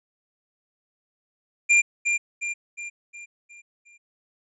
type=tone with echo; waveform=square; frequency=2392 Hz; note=D7; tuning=31 cents sharp; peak=-15 dBFS; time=1.69-1.82 s; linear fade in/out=20 ms; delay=360 ms; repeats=6; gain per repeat=-6 dB; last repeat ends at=3.98 s; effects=resampled to 22050 Hz